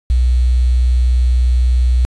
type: tone with quantisation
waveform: sine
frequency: 61.74 Hz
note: B1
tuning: in tune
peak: -9 dBFS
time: 0.1-2.05 s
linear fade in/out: 0 ms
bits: 6
effects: resampled to 22050 Hz